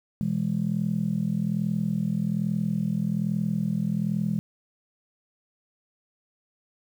sine chord, E major, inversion second, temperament just, 123.61 / 164.81 / 206 Hz, B2 / E3 / G#3, +2 / 0 / -14 cents, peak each -32 / -26 / -26 dBFS, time 0.21-4.39 s, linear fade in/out 0 ms, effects tanh soft clip ceiling -15 dBFS + 9-bit

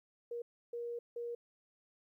sine tone bursts at uneven times, 473.7 Hz, A#4, 28 cents sharp, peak -38 dBFS, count 3, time 0.31-0.42 / 0.73-0.99 / 1.16-1.35 s, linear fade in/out 5 ms, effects 13-bit

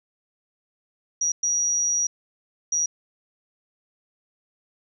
sine tone bursts at uneven times, 5770 Hz, F#8, 44 cents flat, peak -20 dBFS, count 3, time 1.21-1.32 / 1.43-2.07 / 2.72-2.86 s, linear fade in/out 5 ms, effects none

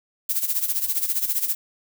violet noise with tremolo, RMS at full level -21 dBFS, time 0.29-1.55 s, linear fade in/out 5 ms, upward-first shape sine, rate 15 Hz, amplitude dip 75%, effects none

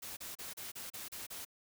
white noise bursts, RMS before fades -45 dBFS, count 8, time 0.02-1.451 s, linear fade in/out 10 ms, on 150 ms, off 33 ms, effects none

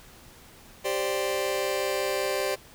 sawtooth chord, G suspended fourth, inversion none, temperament just, 392 / 522.7 / 588 Hz, G4 / C5 / D5, 0 / -2 / +2 cents, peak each -26 dBFS, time 0.84-2.56 s, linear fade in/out 20 ms, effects pink hiss -51 dBFS RMS until 2.74 s

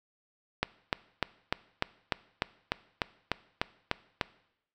click train, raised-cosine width 0.3 ms, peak -10 dBFS, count 13, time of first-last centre 0.63-4.212 s, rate 3.35 Hz, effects noise-tail reverb RT60 0.8 s tail -20 dB re dry

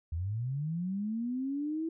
sine linear sweep, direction up, 76.7 to 330 Hz, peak -31 dBFS, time 0.12-1.89 s, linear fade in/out 5 ms, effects none

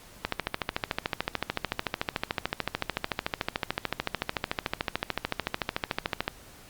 click train, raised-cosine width 0.3 ms, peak -10 dBFS, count 83, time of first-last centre 0.25-6.279 s, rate 13.6 Hz, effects pink hiss -51 dBFS RMS until 6.69 s + Opus 48 kbps

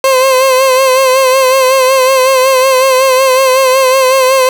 30% pulse tone with vibrato, 523.3 Hz, C5, in tune, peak -3 dBFS, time 0.04-4.49 s, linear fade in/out 2 ms, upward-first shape sine, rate 5.4 Hz, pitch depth 47 cents each way, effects 7-bit

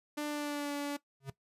sawtooth tone with pitch glide, 296.6 to 287.3 Hz, D4 to D4, +17 to -38 cents, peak -30 dBFS, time 0.17-0.97 s, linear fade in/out 10 ms, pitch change -55 cents, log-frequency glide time 0.28-0.73 s
square tone with exponential growth, 136.2 Hz, C#3, 30 cents flat, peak -36 dBFS, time 1.2-1.3 s, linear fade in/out 5 ms, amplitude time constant 20 ms
effects noise-tail reverb RT60 0.1 s tail -17 dB re dry + resampled to 32000 Hz

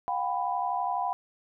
sine tone cluster, 718 / 790 / 992 Hz, F5 / G5 / B5, +48 / +13 / +7 cents, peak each -31 dBFS, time 0.08-1.13 s, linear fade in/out 0 ms, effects none

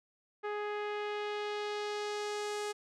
sawtooth tone with low-pass filter sweep, 416.6 Hz, G#4, 5 cents sharp, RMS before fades -37 dBFS, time 0.43-2.73 s, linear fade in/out 20 ms, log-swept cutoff 1800 to 8700 Hz, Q 1.2, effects none

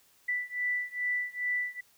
sine beating tone pair, 1975.5 / 1977.9 Hz, B6 / B6, 0 / +2 cents, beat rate 2.4 Hz, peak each -32 / -33 dBFS, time 0.28-1.81 s, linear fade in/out 10 ms, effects white hiss -64 dBFS RMS until 1.97 s

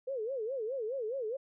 sine tone with vibrato, 484.7 Hz, B4, 32 cents flat, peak -33 dBFS, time 0.07-1.37 s, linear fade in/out 10 ms, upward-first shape sine, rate 4.8 Hz, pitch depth 230 cents each way, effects none

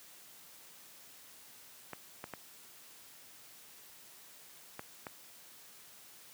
clicks, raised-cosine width 0.5 ms, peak -26 dBFS, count 5, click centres 1.933 / 2.241 / 2.337 / 4.794 / 5.068 s, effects white hiss -56 dBFS RMS until 6.33 s + high-pass 100 Hz 12 dB/octave

